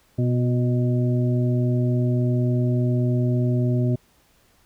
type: harmonic tone with a mistuned harmonic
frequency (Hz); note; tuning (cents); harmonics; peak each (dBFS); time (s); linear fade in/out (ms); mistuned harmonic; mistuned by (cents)
123.47; B2; 0; 1 / 2 / 3 / 5; -19 / -25 / -29 / -33; 0.18-3.96; 10; 3; -23
effects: pink hiss -60 dBFS RMS until 4.65 s